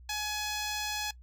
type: tone with notch filter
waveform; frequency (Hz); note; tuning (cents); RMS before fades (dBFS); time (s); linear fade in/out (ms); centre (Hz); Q
5% pulse; 843; G#5; +26; -34; 0.09-1.11; 5; 9700; 0.79
effects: noise-tail reverb RT60 0.1 s tail -20 dB re dry + added 61 Hz sine -49 dBFS peak until 1.22 s